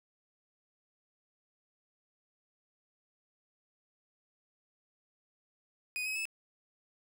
40% pulse tone with pitch steps, 2489 / 2547 / 2607 Hz, D#7 / D#7 / E7, 0 / +40 / -20 cents, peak -33 dBFS, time 5.96-6.254 s, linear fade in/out 0 ms, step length 98 ms, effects none

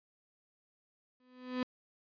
35% pulse tone with exponential growth, 252.3 Hz, B3, 37 cents sharp, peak -28 dBFS, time 1.2-1.63 s, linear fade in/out 2 ms, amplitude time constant 92 ms, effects resampled to 11025 Hz

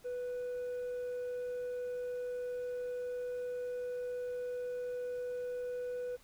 triangle tone with hard clipping, 493.9 Hz, B4, in tune, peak -35 dBFS, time 0.04-6.17 s, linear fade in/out 20 ms, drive 1 dB, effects pink hiss -63 dBFS RMS until 6.23 s

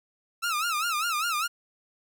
sawtooth tone with vibrato, 1303 Hz, E6, 20 cents flat, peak -22 dBFS, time 0.42-1.48 s, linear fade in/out 20 ms, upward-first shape sine, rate 5 Hz, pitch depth 150 cents each way, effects none

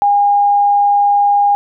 sine tone, 813 Hz, G#5, 37 cents flat, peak -8 dBFS, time 0.02-1.55 s, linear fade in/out 0 ms, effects none

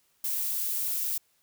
violet noise, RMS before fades -30 dBFS, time 0.24-1.18 s, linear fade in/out 5 ms, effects white hiss -69 dBFS RMS until 1.42 s

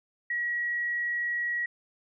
sine tone, 1914 Hz, A#6, 45 cents sharp, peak -27 dBFS, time 0.3-1.66 s, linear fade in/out 5 ms, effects none

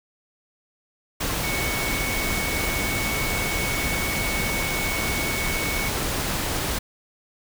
sine tone in noise, 2221 Hz, C#7, 3 cents sharp, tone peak -28 dBFS, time 1.43-5.89 s, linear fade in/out 10 ms, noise pink, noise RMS -26 dBFS, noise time 1.2-6.79 s, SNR -5 dB, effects none

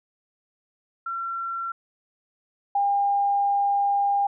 sine tone pair in turn, 1360 / 803.9 Hz, F6 / G5, -46 / +43 cents, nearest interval major sixth, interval 911 cents, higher first, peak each -27 / -19 dBFS, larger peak second, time 1.06-1.72 / 2.75-4.27 s, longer second, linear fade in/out 5 ms, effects none

